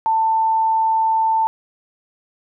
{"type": "tone", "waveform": "sine", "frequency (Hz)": 890, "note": "A5", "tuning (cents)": 20, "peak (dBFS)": -14, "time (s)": [0.06, 1.47], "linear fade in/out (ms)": 0, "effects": []}